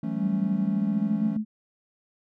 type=chord; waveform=triangle; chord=F# minor seventh; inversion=third; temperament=equal; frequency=164.81 / 185 / 220 / 277.2 Hz; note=E3 / F#3 / A3 / C#4; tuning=0 / 0 / 0 / 0 cents; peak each=-32 / -32 / -28 / -32 dBFS; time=0.03-1.37 s; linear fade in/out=5 ms
type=tone with pitch glide; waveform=sine; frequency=196 to 215 Hz; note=G3 to A3; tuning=0 to -40 cents; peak=-24 dBFS; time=0.16-1.45 s; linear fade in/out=50 ms; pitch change=+160 cents; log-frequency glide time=0.57-1.32 s
effects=none